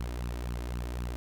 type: tone with flanger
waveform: sawtooth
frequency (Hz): 60.2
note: B1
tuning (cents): -44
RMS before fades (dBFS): -35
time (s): 0-1.16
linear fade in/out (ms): 0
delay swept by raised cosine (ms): 0.69 to 3.29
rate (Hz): 3.9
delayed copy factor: +0.65
effects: none